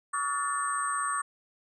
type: tone cluster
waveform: sine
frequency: 1130 / 1266 / 1425 / 1768 / 8380 Hz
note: C#6 / D#6 / F6 / A6 / C9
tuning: +33 / +30 / +34 / +8 / +2 cents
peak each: -30 / -37 / -37 / -38 / -34 dBFS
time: 0.13-1.22 s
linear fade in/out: 10 ms
effects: none